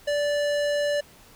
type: tone with hard clipping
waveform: sine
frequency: 583 Hz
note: D5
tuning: 13 cents flat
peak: -24 dBFS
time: 0.07-1.01 s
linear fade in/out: 10 ms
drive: 18 dB
effects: pink hiss -52 dBFS RMS until 1.35 s